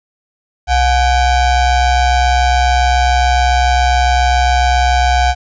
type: ring-modulated tone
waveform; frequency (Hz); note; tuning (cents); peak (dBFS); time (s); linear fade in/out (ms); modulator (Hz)
square; 392.6; G4; +3; -7; 0.67-5.35; 50; 329
effects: resampled to 16000 Hz + 8-bit